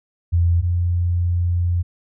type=tone pair in turn; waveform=sine; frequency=85.6 / 87.45 Hz; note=F2 / F2; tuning=-34 / +3 cents; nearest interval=unison; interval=37 cents; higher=second; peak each=-13 / -16 dBFS; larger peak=first; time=0.32-0.62 / 0.62-1.83 s; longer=second; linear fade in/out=20 ms; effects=none